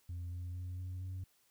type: tone with pitch steps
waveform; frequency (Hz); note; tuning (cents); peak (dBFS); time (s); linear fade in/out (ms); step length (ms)
sine; 87.31 / 88.63 / 89.97 / 91.33 / 92.72; F2 / F2 / F#2 / F#2 / F#2; 0 / +26 / -48 / -22 / +4; -37; 0.09-1.24; 5; 230
effects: tanh soft clip ceiling -38 dBFS + white hiss -72 dBFS RMS until 1.5 s